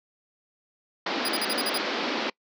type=band-pass noise; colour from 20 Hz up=pink; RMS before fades=-29 dBFS; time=1.06-2.3 s; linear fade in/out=5 ms; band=220 to 5000 Hz; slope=48 dB/octave
type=tone bursts; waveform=sawtooth; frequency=4896 Hz; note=D#8; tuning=29 cents flat; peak=-24 dBFS; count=7; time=1.25-1.777 s; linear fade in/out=2 ms; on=35 ms; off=47 ms
effects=noise-tail reverb RT60 0.1 s tail -25 dB re dry